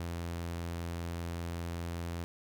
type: tone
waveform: sawtooth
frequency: 85.1 Hz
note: F2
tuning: 44 cents flat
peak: -32 dBFS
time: 0-2.24 s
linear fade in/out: 0 ms
effects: none